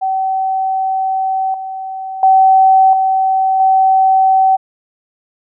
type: tone with level steps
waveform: sine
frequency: 764 Hz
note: G5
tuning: 45 cents flat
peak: -13 / -21 / -5 / -10 / -7 dBFS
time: 0.01-4.57 s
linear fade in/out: 20 ms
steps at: 1.54 / 2.23 / 2.93 / 3.6 s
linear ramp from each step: 2 ms
effects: none